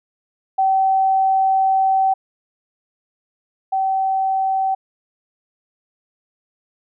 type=tone pair in turn; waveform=sine; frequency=768 / 768 Hz; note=G5 / G5; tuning=-36 / -36 cents; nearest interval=unison; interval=0 cents; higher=neither; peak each=-13 / -16 dBFS; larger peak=first; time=0.58-2.14 / 3.72-4.75 s; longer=first; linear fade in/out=10 ms; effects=none